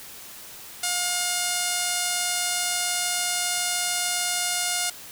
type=tone with low-pass filter; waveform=5% pulse; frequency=713 Hz; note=F5; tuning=36 cents sharp; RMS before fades=-26 dBFS; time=0.83-4.9 s; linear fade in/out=5 ms; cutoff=11000 Hz; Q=2.3; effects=white hiss -42 dBFS RMS until 5.11 s